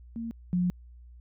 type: tone pair in turn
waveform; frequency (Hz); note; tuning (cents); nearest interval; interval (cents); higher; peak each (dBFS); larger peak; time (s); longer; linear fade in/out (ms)
sine; 229.5 / 178.76; A#3 / F3; -27 / +41; major third; 432; first; -32 / -23; second; 0.16-0.31 / 0.53-0.7; second; 0
effects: added 60 Hz sine -47 dBFS peak until 1.2 s